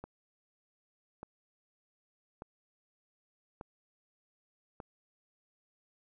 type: click train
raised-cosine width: 1 ms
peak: -29 dBFS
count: 5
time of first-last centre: 0.04-4.802 s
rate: 0.84 Hz
effects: none